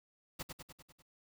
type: noise with echo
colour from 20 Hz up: pink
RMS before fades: -41 dBFS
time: 0.39-0.43 s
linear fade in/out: 10 ms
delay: 99 ms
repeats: 6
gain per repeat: -4 dB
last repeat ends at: 1.024 s
effects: none